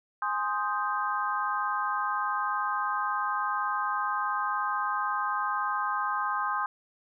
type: chord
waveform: sine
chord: Ab major seventh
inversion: none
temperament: equal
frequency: 830.6 / 1046.5 / 1244.5 / 1568 Hz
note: Ab5 / C6 / Eb6 / G6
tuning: 0 / 0 / 0 / 0 cents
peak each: -34 / -31 / -31 / -34 dBFS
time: 0.22-6.66 s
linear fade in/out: 2 ms
effects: none